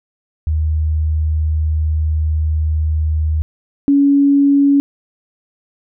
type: tone pair in turn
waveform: sine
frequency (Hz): 77.78 / 281.3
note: D#2 / C#4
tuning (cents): 0 / +26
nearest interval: octave + minor seventh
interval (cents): 2226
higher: second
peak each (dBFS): -13 / -8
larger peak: second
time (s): 0.47-3.42 / 3.88-4.8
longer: first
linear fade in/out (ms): 0
effects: none